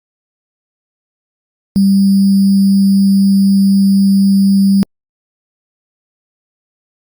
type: tone with sample-and-hold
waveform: sine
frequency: 196 Hz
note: G3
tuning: in tune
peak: -6 dBFS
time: 1.76-4.83 s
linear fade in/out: 0 ms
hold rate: 4900 Hz
effects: Opus 48 kbps